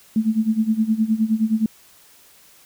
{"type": "tone with tremolo", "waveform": "sine", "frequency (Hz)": 220, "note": "A3", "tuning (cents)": 0, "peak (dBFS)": -13, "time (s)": [0.16, 1.66], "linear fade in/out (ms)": 2, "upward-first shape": "sine", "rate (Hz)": 9.6, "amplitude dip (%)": 85, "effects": ["white hiss -51 dBFS RMS until 2.65 s"]}